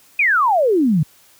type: exponential sweep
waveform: sine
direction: down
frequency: 2536 to 143 Hz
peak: -12 dBFS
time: 0.19-1.03 s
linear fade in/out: 5 ms
effects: white hiss -51 dBFS RMS until 1.39 s + high-pass 60 Hz 12 dB/octave